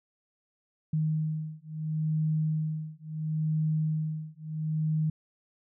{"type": "beating tone pair", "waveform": "sine", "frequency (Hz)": [155.56, 156.29], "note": ["D#3", "D#3"], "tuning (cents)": [0, 8], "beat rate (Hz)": 0.73, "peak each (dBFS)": -30, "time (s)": [0.93, 5.1], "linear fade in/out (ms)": 5, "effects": []}